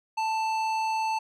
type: tone with tanh clipping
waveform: sine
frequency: 883 Hz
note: A5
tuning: 6 cents sharp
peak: -27 dBFS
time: 0.17-1.19 s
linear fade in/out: 10 ms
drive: 14 dB
effects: none